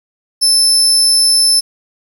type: tone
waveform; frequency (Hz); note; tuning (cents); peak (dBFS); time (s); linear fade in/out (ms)
30% pulse; 5274; E8; 0; -4; 0.41-1.61; 20
effects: 7-bit